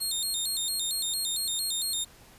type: tone with vibrato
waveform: 20% pulse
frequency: 3951 Hz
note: B7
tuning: in tune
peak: -22 dBFS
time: 0-2.05 s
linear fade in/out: 20 ms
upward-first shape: square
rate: 4.4 Hz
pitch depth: 130 cents each way
effects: pink hiss -54 dBFS RMS until 2.38 s + resampled to 32000 Hz